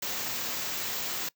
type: band-stop noise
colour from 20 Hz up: white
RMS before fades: -33 dBFS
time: 0.02-1.29 s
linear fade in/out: 5 ms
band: 7900 to 13000 Hz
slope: 96 dB/octave
effects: noise-tail reverb RT60 0.1 s tail -22 dB re dry + high-pass 100 Hz 12 dB/octave